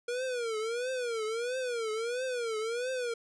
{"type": "tone with vibrato", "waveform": "square", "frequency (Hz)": 473.6, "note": "A#4", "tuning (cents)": 27, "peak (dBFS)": -32, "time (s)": [0.08, 3.14], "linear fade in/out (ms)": 5, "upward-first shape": "triangle", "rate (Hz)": 1.5, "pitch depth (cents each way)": 180, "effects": ["resampled to 22050 Hz"]}